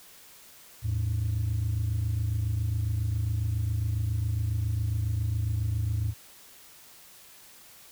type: tone pair together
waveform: sine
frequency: 81.3 / 108.6 Hz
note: E2 / A2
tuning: -23 / -22 cents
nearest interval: perfect fourth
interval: 501 cents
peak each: -28 / -25 dBFS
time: 0.82-6.14 s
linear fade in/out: 50 ms
effects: tanh soft clip ceiling -22 dBFS + white hiss -52 dBFS RMS until 7.91 s